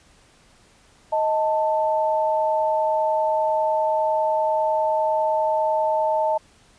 sine tone pair together, 626.9 / 885 Hz, D#5 / A5, +13 / +10 cents, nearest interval tritone, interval 597 cents, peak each -21 dBFS, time 1.12-6.38 s, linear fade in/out 10 ms, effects pink hiss -55 dBFS RMS until 6.78 s + resampled to 22050 Hz

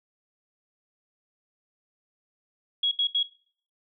sine tone bursts, 3322 Hz, G#7, in tune, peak -21 dBFS, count 3, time 2.83-3.23 s, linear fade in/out 5 ms, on 84 ms, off 74 ms, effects noise-tail reverb RT60 0.5 s tail -18 dB re dry

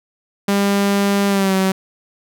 sawtooth tone with pitch glide, 200 to 190.31 Hz, G3 to F#3, +35 to +49 cents, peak -10 dBFS, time 0.48-1.72 s, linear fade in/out 5 ms, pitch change -86 cents, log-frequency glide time 1.28-1.54 s, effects none

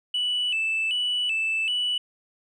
sine tone with vibrato, 2794 Hz, F7, in tune, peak -21 dBFS, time 0.14-1.98 s, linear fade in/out 5 ms, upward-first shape square, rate 1.3 Hz, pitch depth 99 cents each way, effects tanh soft clip ceiling -20 dBFS

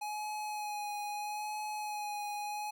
square tone with vibrato, 838 Hz, G#5, 15 cents sharp, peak -37 dBFS, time 0.01-2.71 s, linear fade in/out 10 ms, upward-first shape sine, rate 0.77 Hz, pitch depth 21 cents each way, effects none

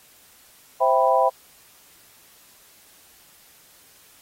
sine chord, C major seventh, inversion none, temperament equal, 523.3 / 659.3 / 784 / 987.8 Hz, C5 / E5 / G5 / B5, 0 / 0 / 0 / 0 cents, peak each -21 dBFS, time 0.8-1.3 s, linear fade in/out 20 ms, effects white hiss -53 dBFS RMS until 4.21 s + AAC 48 kbps

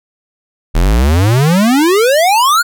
square exponential sweep, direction up, 38 to 1479 Hz, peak -8 dBFS, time 0.74-2.63 s, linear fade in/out 20 ms, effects none

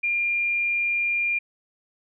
sine tone, 2400 Hz, D7, 37 cents sharp, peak -21 dBFS, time 0.03-1.39 s, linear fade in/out 10 ms, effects none

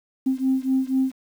sine beating tone pair, 261.5 / 265.6 Hz, C4 / C4, -1 / +26 cents, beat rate 4.1 Hz, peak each -21 / -22 dBFS, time 0.26-1.12 s, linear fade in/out 10 ms, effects tanh soft clip ceiling -12 dBFS + 8-bit

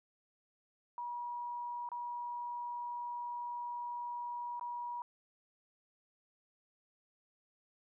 sine tone with dropouts, 962 Hz, B5, 46 cents flat, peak -38 dBFS, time 0.98-5.02 s, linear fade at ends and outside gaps 1 ms, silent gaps 1.889-1.917 / 4.596-4.611 s, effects none

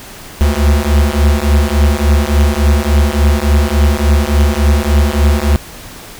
square beating tone pair, 71 / 74.5 Hz, C#2 / D2, +42 / +25 cents, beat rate 3.5 Hz, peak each -12 dBFS, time 0.41-5.56 s, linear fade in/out 0 ms, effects pink hiss -32 dBFS RMS until 6.19 s

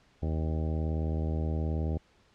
harmonic tone, 78.9 Hz, D#2, 25 cents sharp, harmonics 1 / 2 / 3 / 4 / 5 / 6 / 7 / 8 / 10, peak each -29 / -35 / -39 / -41 / -43 / -45 / -46 / -47 / -49 dBFS, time 0.22-1.98 s, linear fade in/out 10 ms, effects pink hiss -64 dBFS RMS until 2.34 s + low-pass 5000 Hz 12 dB/octave

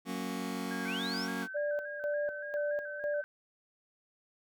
sawtooth chord, F# major, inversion none, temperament just, 185 / 231.2 / 277.5 Hz, F#3 / A#3 / C#4, 0 / -14 / +2 cents, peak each -35 dBFS, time 0.05-1.48 s, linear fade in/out 50 ms
sine tone with vibrato, 1581 Hz, G6, 14 cents sharp, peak -40 dBFS, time 0.71-3.24 s, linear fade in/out 0 ms, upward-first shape square, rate 3.5 Hz, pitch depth 51 cents each way
sine linear sweep, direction up, 1941 to 5790 Hz, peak -37 dBFS, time 0.84-1.28 s, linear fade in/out 50 ms
sine tone with tremolo, 587.3 Hz, D5, in tune, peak -30 dBFS, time 1.54-3.22 s, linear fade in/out 20 ms, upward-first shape square, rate 2 Hz, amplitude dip 70%
effects none

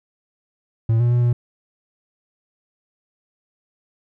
triangle tone with pitch steps, 113.3 / 120 / 121.4 / 120.5 Hz, A#2 / B2 / B2 / B2, -49 / -49 / -29 / -42 cents, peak -12 dBFS, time 0.89-1.33 s, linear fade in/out 5 ms, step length 110 ms, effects none

